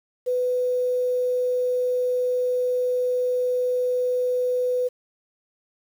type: tone with quantisation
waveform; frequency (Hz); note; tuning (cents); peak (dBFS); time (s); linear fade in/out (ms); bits
sine; 498.9; B4; +17; -20; 0.26-4.89; 20; 8
effects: none